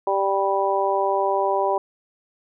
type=harmonic tone; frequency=196 Hz; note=G3; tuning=in tune; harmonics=2 / 3 / 4 / 5; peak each=-24 / -24 / -24 / -24 dBFS; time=0.07-1.78 s; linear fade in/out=2 ms; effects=none